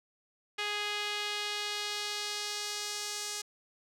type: tone with band-pass filter sweep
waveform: sawtooth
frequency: 415.3 Hz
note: G#4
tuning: in tune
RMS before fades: -36 dBFS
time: 0.58-3.42 s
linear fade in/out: 10 ms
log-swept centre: 2800 to 6400 Hz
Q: 1.4
effects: none